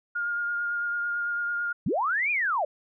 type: tone with vibrato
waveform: sine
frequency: 1416 Hz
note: F6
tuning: 23 cents sharp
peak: -26 dBFS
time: 0.15-1.73 s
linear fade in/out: 10 ms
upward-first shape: triangle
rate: 9 Hz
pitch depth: 16 cents each way
type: linear two-way sweep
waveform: sine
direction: up then down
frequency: 116.54 to 2489 to 542 Hz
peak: -23 dBFS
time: 1.86-2.65 s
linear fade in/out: 5 ms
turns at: 2.31 s
effects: none